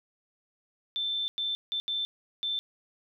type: tone bursts at uneven times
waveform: sine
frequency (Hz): 3546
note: A7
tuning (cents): +13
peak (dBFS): -28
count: 5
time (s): 0.96-1.28 / 1.38-1.55 / 1.72-1.8 / 1.88-2.05 / 2.43-2.59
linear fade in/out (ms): 0
effects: none